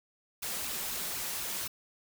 white noise with flanger, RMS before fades -36 dBFS, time 0.42-1.68 s, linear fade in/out 10 ms, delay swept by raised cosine 0.74 to 5.74 ms, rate 4 Hz, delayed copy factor +0.65, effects none

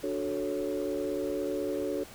sine chord, D major seventh, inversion none, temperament equal, 293.7 / 370 / 440 / 554.4 Hz, D4 / F#4 / A4 / C#5, 0 / 0 / 0 / 0 cents, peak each -34 dBFS, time 0.03-2.04 s, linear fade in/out 10 ms, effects tanh soft clip ceiling -22 dBFS + pink hiss -49 dBFS RMS until 2.14 s

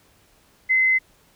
sine tone, 2052 Hz, C7, 34 cents flat, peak -15 dBFS, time 0.69-0.99 s, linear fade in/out 20 ms, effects pink hiss -58 dBFS RMS until 1.35 s

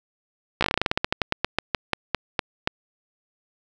slowing click train, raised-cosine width 0.3 ms, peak -4 dBFS, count 23, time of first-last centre 0.61-2.674 s, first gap 15 ms, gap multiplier 1.15, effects none

